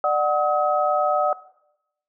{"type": "tone cluster", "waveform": "sine", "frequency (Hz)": [595, 743, 1274], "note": ["D5", "F#5", "D#6"], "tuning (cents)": [22, 7, 41], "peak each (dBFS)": -22, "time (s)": [0.04, 1.33], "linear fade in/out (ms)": 2, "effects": ["noise-tail reverb RT60 0.8 s tail -18 dB re dry"]}